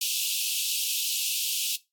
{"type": "high-pass noise", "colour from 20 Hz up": "pink", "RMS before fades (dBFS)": -28, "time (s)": [0.01, 1.76], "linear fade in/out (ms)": 5, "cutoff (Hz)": 2600, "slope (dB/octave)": 96, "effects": ["noise-tail reverb RT60 0.2 s tail -17 dB re dry", "AAC 64 kbps"]}